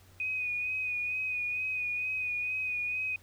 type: tone with vibrato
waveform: sine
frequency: 2489 Hz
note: D#7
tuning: in tune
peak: -30 dBFS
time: 0.2-3.16 s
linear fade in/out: 2 ms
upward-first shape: sine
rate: 2.2 Hz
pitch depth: 30 cents each way
effects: added 93 Hz sine -57 dBFS peak until 3.22 s + pink hiss -61 dBFS RMS until 3.22 s